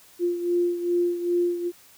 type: beating tone pair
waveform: sine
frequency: 349.2 / 351.7 Hz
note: F4 / F4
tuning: 0 / +12 cents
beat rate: 2.5 Hz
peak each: -22 / -28 dBFS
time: 0.19-1.72 s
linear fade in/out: 50 ms
effects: white hiss -53 dBFS RMS until 1.97 s